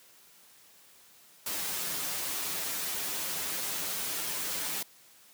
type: noise with comb filter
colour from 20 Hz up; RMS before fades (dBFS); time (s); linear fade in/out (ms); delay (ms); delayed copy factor
white; -34; 1.46-4.83; 5; 8.4; -0.9
effects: white hiss -58 dBFS RMS until 5.33 s + high-pass 100 Hz 12 dB/octave